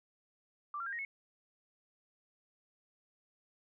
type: tone with pitch steps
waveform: sine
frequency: 1174.7 / 1373 / 1604.7 / 1875.5 / 2192 Hz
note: D6 / F6 / G6 / A#6 / C#7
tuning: 0 / -30 / +40 / +10 / -20 cents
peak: -37 dBFS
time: 0.74-1.05 s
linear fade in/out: 2 ms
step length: 62 ms
effects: none